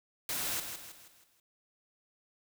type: noise with echo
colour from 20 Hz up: white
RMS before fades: -35 dBFS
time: 0.29-0.6 s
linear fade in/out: 2 ms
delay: 160 ms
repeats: 5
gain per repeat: -7 dB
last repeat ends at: 1.4 s
effects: none